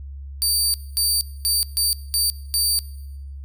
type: tone bursts at uneven times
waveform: 20% pulse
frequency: 4628 Hz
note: D8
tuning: 26 cents flat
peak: -12 dBFS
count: 6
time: 0.42-0.74 / 0.97-1.21 / 1.45-1.63 / 1.77-1.93 / 2.14-2.3 / 2.54-2.79 s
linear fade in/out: 0 ms
effects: noise-tail reverb RT60 0.9 s tail -20 dB re dry + added 69 Hz sine -32 dBFS peak until 3.44 s